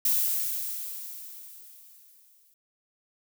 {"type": "noise with exponential decay", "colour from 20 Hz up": "violet", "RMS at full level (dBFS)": -23, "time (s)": [0.05, 2.54], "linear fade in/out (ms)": 2, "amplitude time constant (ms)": 540, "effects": []}